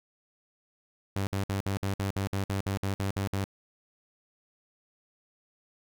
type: tone bursts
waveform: sawtooth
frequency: 98 Hz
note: G2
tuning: in tune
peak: -24 dBFS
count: 14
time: 1.16-3.441 s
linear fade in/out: 0 ms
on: 110 ms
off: 57 ms
effects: none